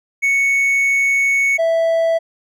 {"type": "tone pair in turn", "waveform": "triangle", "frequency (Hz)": [2217, 659.1], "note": ["C#7", "E5"], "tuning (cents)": [0, 0], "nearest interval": "octave + major sixth", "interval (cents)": 2100, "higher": "first", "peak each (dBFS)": -11, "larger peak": "neither", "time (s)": [[0.22, 1.58], [1.58, 2.19]], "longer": "first", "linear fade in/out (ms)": 20, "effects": []}